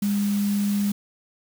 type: tone in noise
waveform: sine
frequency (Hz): 203.3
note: G#3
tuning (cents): -37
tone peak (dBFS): -20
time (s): 0.02-0.92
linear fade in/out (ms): 5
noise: white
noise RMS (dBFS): -37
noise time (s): 0.02-0.92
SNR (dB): +14
effects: none